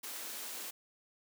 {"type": "high-pass noise", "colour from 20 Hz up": "white", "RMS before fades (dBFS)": -43, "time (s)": [0.03, 0.71], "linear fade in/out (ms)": 10, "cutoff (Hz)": 210, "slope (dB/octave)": 96, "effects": []}